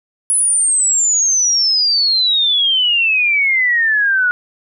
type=exponential sweep; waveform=sine; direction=down; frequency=10350 to 1440 Hz; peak=-11 dBFS; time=0.3-4.31 s; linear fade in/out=0 ms; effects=none